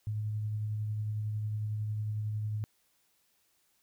sine tone with tremolo, 106.7 Hz, G#2, 47 cents sharp, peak -30 dBFS, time 0.07-2.64 s, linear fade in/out 0 ms, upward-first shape triangle, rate 11 Hz, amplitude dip 25%, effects white hiss -72 dBFS RMS until 3.82 s

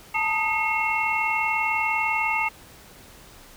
sine tone cluster, 877 / 917 / 1243 / 2165 / 2711 Hz, A5 / A#5 / D#6 / C#7 / E7, -6 / -29 / -2 / -41 / +48 cents, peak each -27 / -31 / -31 / -25 / -28 dBFS, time 0.14-2.49 s, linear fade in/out 10 ms, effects pink hiss -48 dBFS RMS until 3.56 s

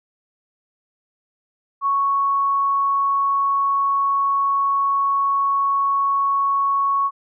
sine tone, 1108.7 Hz, C#6, in tune, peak -16 dBFS, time 1.81-7.11 s, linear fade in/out 50 ms, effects none

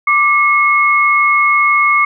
sine tone pair together, 1174.7 / 2173 Hz, D6 / C#7, 0 / -35 cents, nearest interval major seventh, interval 1065 cents, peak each -11 dBFS, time 0.07-2.05 s, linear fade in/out 5 ms, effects none

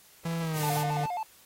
45% pulse tone with pitch glide, 166.2 to 149.79 Hz, E3 to D3, +15 to +35 cents, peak -29 dBFS, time 0.25-1.06 s, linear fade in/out 5 ms, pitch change -180 cents, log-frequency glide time 0.41-0.65 s
white noise, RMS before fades -37 dBFS, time 0.53-0.85 s, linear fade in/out 50 ms
triangle tone with vibrato, 792 Hz, G5, 18 cents sharp, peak -28 dBFS, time 0.63-1.23 s, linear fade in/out 2 ms, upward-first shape square, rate 7.4 Hz, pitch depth 180 cents each way
effects white hiss -57 dBFS RMS until 1.45 s + AAC 48 kbps

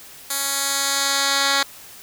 10% pulse tone with band-pass filter sweep, 277.2 Hz, C#4, in tune, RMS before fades -21 dBFS, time 0.3-1.63 s, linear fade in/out 5 ms, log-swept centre 11000 to 3700 Hz, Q 0.85, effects white hiss -42 dBFS RMS until 2.02 s

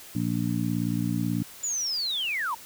harmonic tone, 58.27 Hz, A#1, in tune, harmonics 2 / 3 / 4 / 5, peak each -30 / -29 / -30 / -31 dBFS, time 0.15-1.43 s, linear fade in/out 5 ms
sine linear sweep, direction down, 7080 to 855 Hz, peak -26 dBFS, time 1.63-2.55 s, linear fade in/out 10 ms
effects white hiss -46 dBFS RMS until 2.65 s

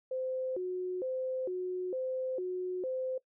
sine tone with vibrato, 434.7 Hz, A4, 21 cents flat, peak -32 dBFS, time 0.11-3.18 s, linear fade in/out 5 ms, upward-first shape square, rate 1.1 Hz, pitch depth 300 cents each way, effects noise-tail reverb RT60 0.1 s tail -20 dB re dry

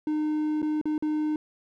triangle tone with dropouts, 305.3 Hz, D#4, 33 cents flat, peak -22 dBFS, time 0.07-1.36 s, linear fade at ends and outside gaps 2 ms, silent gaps 0.619-0.627 / 0.814-0.855 / 0.98-1.024 s, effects none

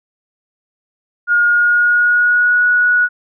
sine tone with pitch glide, 1428 to 1463.1 Hz, F6 to F#6, +38 to -20 cents, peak -9 dBFS, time 1.27-3.09 s, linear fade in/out 50 ms, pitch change +42 cents, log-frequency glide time 1.47-2.61 s, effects none

